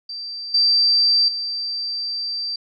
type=tone with level steps; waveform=sine; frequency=4681 Hz; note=D8; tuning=7 cents flat; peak=-28 / -13 / -23 dBFS; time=0.09-2.56 s; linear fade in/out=5 ms; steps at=0.54 / 1.28 s; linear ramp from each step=5 ms; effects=none